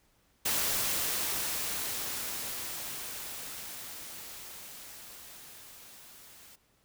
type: noise with level ramp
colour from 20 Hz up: white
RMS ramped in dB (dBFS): -29 to -54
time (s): 0.45-6.56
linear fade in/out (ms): 10
effects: pink hiss -69 dBFS RMS until 6.84 s